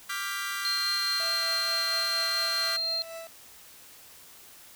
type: chord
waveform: sawtooth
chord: G dominant seventh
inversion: second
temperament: equal with one note detuned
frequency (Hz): 1174.7 / 1396.9 / 1588 / 1975.5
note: D6 / F6 / G6 / B6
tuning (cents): 0 / 0 / +22 / 0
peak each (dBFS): -33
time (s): 0.09-2.77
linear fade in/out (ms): 10
type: tone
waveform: sine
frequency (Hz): 4186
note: C8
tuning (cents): 0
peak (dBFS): -27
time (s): 0.65-3.02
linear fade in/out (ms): 0
type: tone with tremolo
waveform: 40% pulse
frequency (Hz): 659.3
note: E5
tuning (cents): 0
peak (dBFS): -36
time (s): 1.2-3.27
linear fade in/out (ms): 0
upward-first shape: triangle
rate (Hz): 4.2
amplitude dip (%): 55
effects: white hiss -51 dBFS RMS until 4.75 s